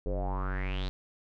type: tone with low-pass filter sweep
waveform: square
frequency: 46.94 Hz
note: F#1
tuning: 26 cents sharp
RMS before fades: -32 dBFS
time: 0.06-0.89 s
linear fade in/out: 0 ms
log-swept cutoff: 450 to 4200 Hz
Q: 6.9
effects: none